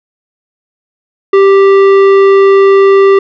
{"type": "tone with tanh clipping", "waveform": "sine", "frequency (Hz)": 392, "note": "G4", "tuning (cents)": 0, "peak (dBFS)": -4, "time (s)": [1.33, 3.19], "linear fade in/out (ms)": 5, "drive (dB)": 13, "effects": []}